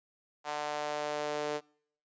sawtooth tone with high-pass filter sweep, 148.9 Hz, D3, 24 cents sharp, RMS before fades -35 dBFS, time 0.44-1.61 s, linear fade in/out 50 ms, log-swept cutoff 770 to 460 Hz, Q 2.4, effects noise-tail reverb RT60 0.6 s tail -25 dB re dry + resampled to 16000 Hz

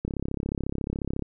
click train, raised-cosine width 3 ms, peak -16 dBFS, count 41, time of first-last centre 0.05-1.223 s, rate 34.1 Hz, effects none

